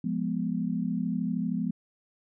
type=chord; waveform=sine; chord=F diminished; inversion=none; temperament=equal; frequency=174.61 / 207.7 / 246.9 Hz; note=F3 / Ab3 / Cb4; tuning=0 / 0 / 0 cents; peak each=-31 dBFS; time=0.04-1.71 s; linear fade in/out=5 ms; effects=none